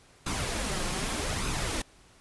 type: noise with flanger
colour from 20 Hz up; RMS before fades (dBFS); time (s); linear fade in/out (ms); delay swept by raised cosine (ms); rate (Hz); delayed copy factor
pink; -31; 0.26-1.82; 5; 0.78 to 5.68; 0.83; +0.5
effects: pink hiss -58 dBFS RMS until 2.2 s + resampled to 24000 Hz